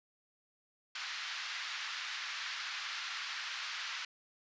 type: band-pass noise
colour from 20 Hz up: pink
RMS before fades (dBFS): -41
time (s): 0.95-4.05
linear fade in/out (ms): 5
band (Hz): 1300 to 5200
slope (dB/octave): 24
effects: resampled to 16000 Hz